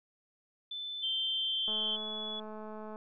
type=tone with pitch glide; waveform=sine; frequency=3520 to 3410 Hz; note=A7 to G#7; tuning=0 to +45 cents; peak=-37 dBFS; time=0.71-2.4 s; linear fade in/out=5 ms; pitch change=-55 cents; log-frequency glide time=1.26-1.82 s
type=tone; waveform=sine; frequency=3136 Hz; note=G7; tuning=in tune; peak=-31 dBFS; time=1.02-1.97 s; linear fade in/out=20 ms
type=click train; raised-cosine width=1 ms; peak=-32 dBFS; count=276; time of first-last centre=1.68-2.959 s; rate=215 Hz
effects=none